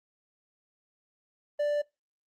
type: tone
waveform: triangle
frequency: 587.3 Hz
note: D5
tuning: in tune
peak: -23 dBFS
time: 1.59-1.82 s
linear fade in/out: 10 ms
effects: noise-tail reverb RT60 0.2 s tail -22 dB re dry + Opus 24 kbps